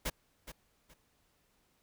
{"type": "noise with echo", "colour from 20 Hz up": "pink", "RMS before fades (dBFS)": -34, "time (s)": [0.05, 0.1], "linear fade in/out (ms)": 10, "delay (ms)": 420, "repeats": 2, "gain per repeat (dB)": -12, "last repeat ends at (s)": 0.94, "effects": ["pink hiss -73 dBFS RMS until 1.82 s"]}